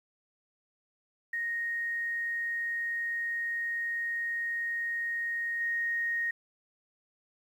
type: tone with level steps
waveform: sine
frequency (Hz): 1864.7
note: A#6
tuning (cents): 0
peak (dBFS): -30 / -28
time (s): 1.33-6.31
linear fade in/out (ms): 5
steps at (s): 5.6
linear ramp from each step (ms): 10
effects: 10-bit